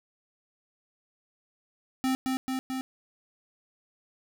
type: tone with echo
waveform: square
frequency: 261.2 Hz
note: C4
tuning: 3 cents flat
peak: -25 dBFS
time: 2.04-2.15 s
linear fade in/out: 0 ms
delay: 220 ms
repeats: 3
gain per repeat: -2 dB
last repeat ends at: 2.81 s
effects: none